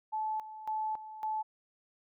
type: tone with tremolo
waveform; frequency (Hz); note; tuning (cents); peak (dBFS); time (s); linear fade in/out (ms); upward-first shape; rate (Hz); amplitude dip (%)
sine; 867; A5; -26; -31; 0.12-1.43; 20; square; 1.8; 75
effects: none